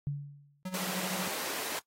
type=tone with exponential decay; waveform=sine; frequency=143.1 Hz; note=D3; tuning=45 cents flat; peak=-28 dBFS; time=0.07-0.63 s; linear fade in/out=0 ms; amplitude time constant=120 ms
type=tone with tremolo; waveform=square; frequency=185 Hz; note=F#3; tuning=in tune; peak=-34 dBFS; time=0.65-1.28 s; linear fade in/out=5 ms; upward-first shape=sine; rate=13 Hz; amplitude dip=70%
type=high-pass noise; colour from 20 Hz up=pink; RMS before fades=-37 dBFS; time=0.74-1.79 s; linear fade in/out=0 ms; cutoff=420 Hz; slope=12 dB/octave
effects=noise-tail reverb RT60 0.1 s tail -19 dB re dry + AAC 48 kbps